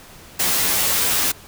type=noise with comb filter; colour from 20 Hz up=white; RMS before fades=-19 dBFS; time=0.39-1.32 s; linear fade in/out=10 ms; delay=11 ms; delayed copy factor=+0.8; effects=pink hiss -43 dBFS RMS until 1.47 s

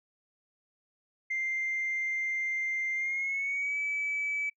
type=tone with pitch glide; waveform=sine; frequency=2094 to 2297 Hz; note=C7 to D7; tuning=+1 to -39 cents; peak=-28 dBFS; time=1.3-4.5 s; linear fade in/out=10 ms; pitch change=+160 cents; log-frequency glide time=2.95-3.78 s; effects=noise-tail reverb RT60 0.1 s tail -24 dB re dry + tanh soft clip ceiling -25 dBFS

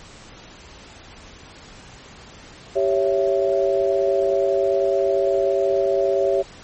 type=chord; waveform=sine; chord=C# diminished; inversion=second; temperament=equal with one note detuned; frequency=392 / 554.4 / 664.6 Hz; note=G4 / C#5 / E5; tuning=0 / 0 / +14 cents; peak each=-20 / -20 / -23 dBFS; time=2.75-6.43 s; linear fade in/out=20 ms; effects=pink hiss -43 dBFS RMS until 6.63 s + MP3 32 kbps

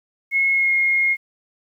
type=tone with pitch glide; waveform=sine; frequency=2173 to 2146 Hz; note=C#7 to C7; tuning=-35 to +43 cents; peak=-15 dBFS; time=0.31-1.17 s; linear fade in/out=50 ms; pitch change=-22 cents; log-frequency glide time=0.51-0.73 s; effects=9-bit

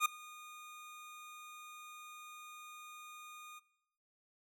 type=tone with ADSR envelope; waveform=25% pulse; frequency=1225 Hz; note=D#6; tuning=27 cents flat; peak=-22 dBFS; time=0-3.6 s; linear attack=55 ms; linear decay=6 ms; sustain=-24 dB; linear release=22 ms; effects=noise-tail reverb RT60 0.8 s tail -20 dB re dry + AAC 64 kbps

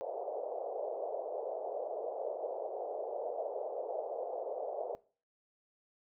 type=band-pass noise; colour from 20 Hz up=white; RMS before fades=-39 dBFS; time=0.01-4.95 s; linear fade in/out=0 ms; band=440 to 710 Hz; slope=48 dB/octave; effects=noise-tail reverb RT60 0.4 s tail -21 dB re dry

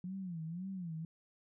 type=tone with vibrato; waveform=sine; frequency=175.6 Hz; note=F3; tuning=10 cents sharp; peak=-39 dBFS; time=0.04-1.05 s; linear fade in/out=2 ms; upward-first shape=sine; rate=1.9 Hz; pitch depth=170 cents each way; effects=none

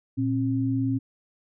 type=tone pair together; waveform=sine; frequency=116.54 / 268.2 Hz; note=A#2 / C4; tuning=0 / +43 cents; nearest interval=octave + major second; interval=1443 cents; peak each=-26 / -24 dBFS; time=0.17-0.99 s; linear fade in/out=20 ms; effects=none

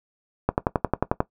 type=click train; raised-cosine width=1 ms; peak=-5 dBFS; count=9; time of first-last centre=0.49-1.204 s; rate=11.2 Hz; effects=noise-tail reverb RT60 0.1 s tail -17 dB re dry

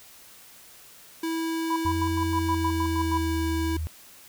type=tone; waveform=square; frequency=326.5 Hz; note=E4; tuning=17 cents flat; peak=-27 dBFS; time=1.23-3.77 s; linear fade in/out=5 ms
type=tone bursts; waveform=sine; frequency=987.8 Hz; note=B5; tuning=in tune; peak=-25 dBFS; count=10; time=1.7-3.177 s; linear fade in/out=5 ms; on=64 ms; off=93 ms
type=tone with pitch glide; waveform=sine; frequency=87 to 78.86 Hz; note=F2 to D#2; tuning=-6 to +24 cents; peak=-27 dBFS; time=1.85-3.87 s; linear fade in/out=0 ms; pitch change=-170 cents; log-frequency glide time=2.29-3.51 s
effects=white hiss -50 dBFS RMS until 4.28 s

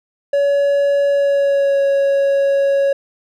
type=tone with pitch glide; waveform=triangle; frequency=565 to 554.7 Hz; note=C#5 to C#5; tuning=+33 to +1 cents; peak=-10 dBFS; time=0.33-2.93 s; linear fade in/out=5 ms; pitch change=-32 cents; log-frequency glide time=1.09-1.81 s; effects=none

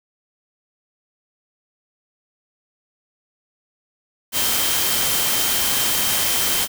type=tone in noise; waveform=sine; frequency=3136 Hz; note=G7; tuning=in tune; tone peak=-28 dBFS; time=4.32-6.68 s; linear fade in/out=50 ms; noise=white; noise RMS=-20 dBFS; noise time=4.32-6.68 s; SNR=-11 dB; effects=none

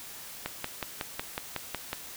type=click train; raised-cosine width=0.3 ms; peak=-15 dBFS; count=9; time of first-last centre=0.46-1.931 s; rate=5.44 Hz; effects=white hiss -44 dBFS RMS until 2.16 s

